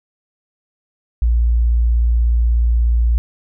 sine tone, 58.27 Hz, A#1, in tune, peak -11 dBFS, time 1.22-3.18 s, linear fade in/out 0 ms, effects none

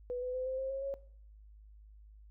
sine tone with pitch steps, 493.9 / 502.8 / 511.9 / 521.2 / 530.6 / 540.2 / 549.9 Hz, B4 / B4 / C5 / C5 / C5 / C#5 / C#5, 0 / +31 / -38 / -7 / +24 / -45 / -14 cents, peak -34 dBFS, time 0.1-0.94 s, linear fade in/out 0 ms, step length 120 ms, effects noise-tail reverb RT60 0.6 s tail -19 dB re dry + added 52 Hz sine -53 dBFS peak until 2.3 s

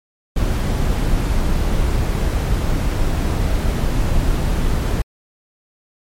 brown noise, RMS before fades -17 dBFS, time 0.36-5.02 s, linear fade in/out 5 ms, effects MP3 64 kbps

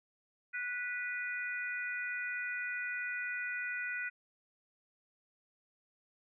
harmonic tone, 491.6 Hz, B4, 8 cents flat, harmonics 3 / 4 / 5, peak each -38 / -40 / -42 dBFS, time 0.53-4.1 s, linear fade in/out 20 ms, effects none

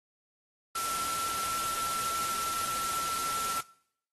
sine tone in noise, 1345 Hz, E6, 34 cents sharp, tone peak -32 dBFS, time 0.75-3.61 s, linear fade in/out 5 ms, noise white, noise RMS -35 dBFS, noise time 0.75-3.61 s, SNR 0 dB, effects noise-tail reverb RT60 0.7 s tail -22 dB re dry + AAC 32 kbps

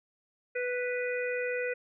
harmonic tone, 493.9 Hz, B4, in tune, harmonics 1 / 3 / 4 / 5, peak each -31 / -38 / -38 / -39 dBFS, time 0.55-1.74 s, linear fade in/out 10 ms, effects none

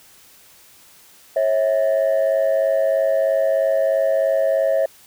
sine tone pair together, 545 / 648.1 Hz, C#5 / E5, -29 / -30 cents, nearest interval minor third, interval 299 cents, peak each -16 dBFS, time 1.36-4.86 s, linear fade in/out 5 ms, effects tanh soft clip ceiling -12 dBFS + white hiss -49 dBFS RMS until 5.06 s

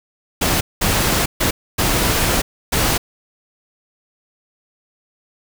pink noise bursts at uneven times, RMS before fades -17 dBFS, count 5, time 0.41-0.61 / 0.81-1.26 / 1.4-1.51 / 1.78-2.42 / 2.72-2.98 s, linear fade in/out 10 ms, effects none

